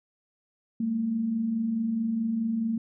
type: tone pair together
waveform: sine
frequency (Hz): 201.7 / 226.4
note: G3 / A3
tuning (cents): +50 / +50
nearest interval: major second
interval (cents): 200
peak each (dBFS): -36 / -25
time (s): 0.8-2.78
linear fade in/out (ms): 5
effects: none